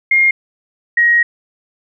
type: tone pair in turn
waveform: sine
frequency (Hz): 2129 / 1889.8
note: C7 / A#6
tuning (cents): +30 / +23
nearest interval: major second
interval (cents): 207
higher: first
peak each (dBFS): -8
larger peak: neither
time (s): 0.11-0.31 / 0.97-1.23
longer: second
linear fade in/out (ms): 5
effects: none